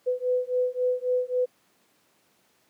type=beating tone pair; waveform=sine; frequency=498.9 / 502.6 Hz; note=B4 / B4; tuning=+17 / +30 cents; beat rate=3.7 Hz; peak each=-26 dBFS; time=0.06-1.46 s; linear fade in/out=20 ms; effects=pink hiss -65 dBFS RMS until 2.69 s + high-pass 200 Hz 12 dB/octave